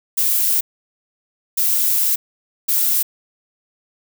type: noise bursts at uneven times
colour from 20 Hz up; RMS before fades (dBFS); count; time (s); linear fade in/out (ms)
violet; -17; 3; 0.17-0.61 / 1.57-2.16 / 2.68-3.03; 10
effects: none